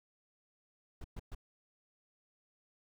brown noise bursts, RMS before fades -42 dBFS, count 3, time 1.01-1.349 s, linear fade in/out 5 ms, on 33 ms, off 120 ms, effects none

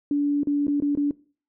sine tone with dropouts, 288.3 Hz, D4, 32 cents flat, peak -19 dBFS, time 0.11-1.11 s, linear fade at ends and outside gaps 2 ms, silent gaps 0.433-0.471 / 0.669-0.68 / 0.802-0.822 / 0.952-0.973 s, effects noise-tail reverb RT60 0.4 s tail -21 dB re dry

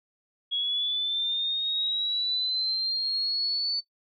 sine linear sweep, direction up, 3322 to 4516 Hz, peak -25 dBFS, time 0.51-3.81 s, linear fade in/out 20 ms, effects noise-tail reverb RT60 0.1 s tail -21 dB re dry

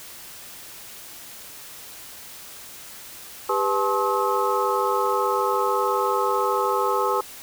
sine tone cluster, 397.4 / 495.8 / 859 / 1068 / 1283 Hz, G4 / B4 / A5 / C6 / E6, +24 / +7 / -42 / +35 / -47 cents, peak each -26 dBFS, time 3.49-7.21 s, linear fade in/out 5 ms, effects white hiss -41 dBFS RMS until 7.42 s

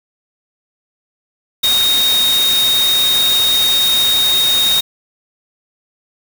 sine tone in noise, 3724 Hz, A#7, 2 cents flat, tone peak -11 dBFS, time 1.63-4.81 s, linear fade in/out 10 ms, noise white, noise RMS -20 dBFS, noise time 1.63-4.81 s, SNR +6 dB, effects none

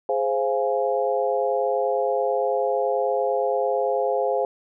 harmonic tone with a mistuned harmonic, 138.59 Hz, C#3, in tune, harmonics 3 / 4 / 5 / 6, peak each -26 / -23 / -26 / -29 dBFS, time 0.09-4.45 s, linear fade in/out 2 ms, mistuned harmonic 4, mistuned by -95 cents, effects none

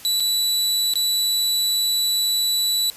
sawtooth tone with dropouts, 3951 Hz, B7, in tune, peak -15 dBFS, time 0.05-2.9 s, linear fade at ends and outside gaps 0 ms, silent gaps 0.199-0.204 / 0.937-0.956 s, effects white hiss -42 dBFS RMS until 2.96 s + resampled to 32000 Hz

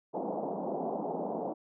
white band-pass noise, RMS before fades -35 dBFS, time 0.13-1.54 s, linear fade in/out 20 ms, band 170 to 840 Hz, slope 48 dB/octave, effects none

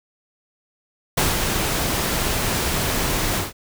pink noise with ADSR envelope, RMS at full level -18 dBFS, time 1.17-3.53 s, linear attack 10 ms, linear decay 180 ms, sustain -4 dB, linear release 160 ms, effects none

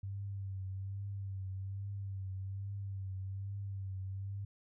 sine tone with vibrato, 97.4 Hz, G2, 11 cents flat, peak -38 dBFS, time 0.03-4.45 s, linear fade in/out 5 ms, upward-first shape triangle, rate 1.2 Hz, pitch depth 50 cents each way, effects none

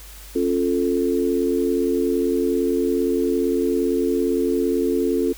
sine chord, Db augmented, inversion none, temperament equal with one note detuned, 271.6 / 349.2 / 440 Hz, Db4 / F4 / A4, -35 / 0 / 0 cents, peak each -22 dBFS, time 0.35-5.33 s, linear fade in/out 10 ms, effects added 50 Hz sine -40 dBFS peak until 5.37 s + white hiss -43 dBFS RMS until 5.37 s

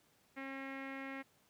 sawtooth tone with low-pass filter, 270 Hz, C#4, 45 cents flat, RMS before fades -45 dBFS, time 0.36-1.23 s, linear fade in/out 20 ms, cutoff 2100 Hz, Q 4.5, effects pink hiss -71 dBFS RMS until 1.49 s + high-pass 100 Hz 12 dB/octave

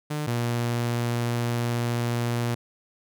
sawtooth tone pair in turn, 150 / 119.06 Hz, D3 / A#2, +37 / +37 cents, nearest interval major third, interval 400 cents, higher first, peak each -23 / -20 dBFS, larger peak second, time 0.1-0.27 / 0.27-2.55 s, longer second, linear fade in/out 10 ms, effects none

